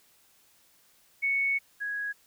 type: tone pair in turn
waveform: sine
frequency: 2216 / 1660.1 Hz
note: C#7 / G#6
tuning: -1 / -1 cents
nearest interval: perfect fourth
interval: 500 cents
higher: first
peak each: -24 / -30 dBFS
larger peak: first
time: 1.22-1.59 / 1.8-2.13 s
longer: first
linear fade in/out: 20 ms
effects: white hiss -63 dBFS RMS until 2.26 s